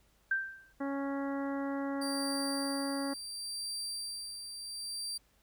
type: tone with exponential decay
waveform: sine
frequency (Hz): 1568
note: G6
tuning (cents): 0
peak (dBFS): -25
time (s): 0.31-0.73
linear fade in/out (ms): 5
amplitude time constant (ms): 90
type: harmonic tone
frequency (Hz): 277.2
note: C#4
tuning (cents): 0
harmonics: 1 / 2 / 3 / 4 / 5 / 6 / 7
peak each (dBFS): -34 / -40 / -44 / -46 / -48 / -50 / -51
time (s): 0.8-3.14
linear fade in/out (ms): 10
type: tone with tremolo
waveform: 30% pulse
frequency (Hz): 4699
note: D8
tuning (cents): 0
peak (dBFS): -33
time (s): 2.01-5.18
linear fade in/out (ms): 10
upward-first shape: sine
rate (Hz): 0.71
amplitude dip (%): 50
effects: added 50 Hz sine -70 dBFS peak until 5.42 s + pink hiss -70 dBFS RMS until 5.42 s